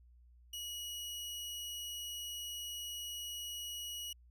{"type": "tone", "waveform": "sawtooth", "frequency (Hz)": 2910, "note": "F#7", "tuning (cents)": -29, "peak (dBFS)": -38, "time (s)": [0.53, 4.13], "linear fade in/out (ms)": 5, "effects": ["added 60 Hz sine -59 dBFS peak until 4.3 s"]}